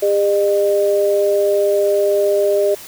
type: tone pair together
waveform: sine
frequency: 402.8 / 607 Hz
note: G4 / D#5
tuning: +47 / -43 cents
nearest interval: perfect fifth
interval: 710 cents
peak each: -15 dBFS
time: 0.02-2.75 s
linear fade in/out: 10 ms
effects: white hiss -36 dBFS RMS until 2.87 s